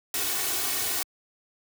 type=noise with comb filter; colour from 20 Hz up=white; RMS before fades=-28 dBFS; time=0.14-1.03 s; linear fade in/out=2 ms; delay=2.7 ms; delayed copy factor=+0.9; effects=high-pass 80 Hz 12 dB/octave